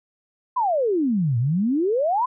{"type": "exponential two-way sweep", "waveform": "sine", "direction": "down then up", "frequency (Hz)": [1046.5, 112.6, 1046.5], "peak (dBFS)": -18, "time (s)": [0.56, 2.26], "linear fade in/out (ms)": 10, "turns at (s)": 1.38, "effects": []}